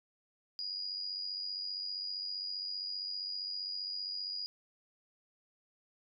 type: tone with amplitude modulation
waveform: sine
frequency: 4886 Hz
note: D#8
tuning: 32 cents flat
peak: -34 dBFS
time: 0.59-4.46 s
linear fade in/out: 0 ms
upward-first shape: sine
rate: 95.2 Hz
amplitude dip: 55%
effects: none